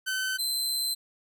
sawtooth tone pair in turn, 1526 / 4084 Hz, G6 / C8, -47 / -43 cents, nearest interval octave + perfect fourth, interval 1704 cents, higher second, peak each -24 dBFS, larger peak neither, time 0.06-0.38 / 0.38-0.95 s, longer second, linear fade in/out 20 ms, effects none

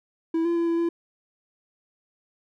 triangle tone with pitch steps, 327.8 / 340.7 / 337.4 / 334.9 / 338.3 Hz, E4 / F4 / E4 / E4 / E4, -10 / -43 / +40 / +27 / +45 cents, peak -19 dBFS, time 0.34-0.89 s, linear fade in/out 5 ms, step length 110 ms, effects none

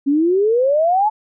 sine exponential sweep, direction up, 271.1 to 880 Hz, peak -12 dBFS, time 0.06-1.1 s, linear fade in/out 20 ms, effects none

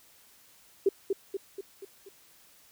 sine tone with echo, 392 Hz, G4, in tune, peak -19 dBFS, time 0.86-0.89 s, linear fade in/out 5 ms, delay 240 ms, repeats 5, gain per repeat -5 dB, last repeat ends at 2.09 s, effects white hiss -59 dBFS RMS until 2.71 s

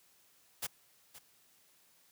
white noise with echo, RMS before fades -37 dBFS, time 0.62-0.67 s, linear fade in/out 10 ms, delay 520 ms, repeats 1, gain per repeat -15 dB, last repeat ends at 1.19 s, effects white hiss -67 dBFS RMS until 2.11 s + high-pass 60 Hz 12 dB/octave

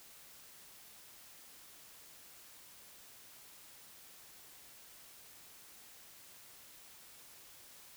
silence, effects white hiss -57 dBFS RMS until 7.96 s

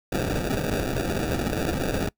white noise with sample-and-hold, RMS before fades -26 dBFS, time 0.12-2.09 s, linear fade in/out 2 ms, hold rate 1050 Hz, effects noise-tail reverb RT60 0.1 s tail -23 dB re dry

